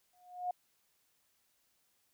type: tone with exponential growth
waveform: sine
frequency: 720 Hz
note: F#5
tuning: 47 cents flat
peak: -30 dBFS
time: 0.13-0.51 s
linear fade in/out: 5 ms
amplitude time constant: 81 ms
effects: white hiss -75 dBFS RMS until 2.13 s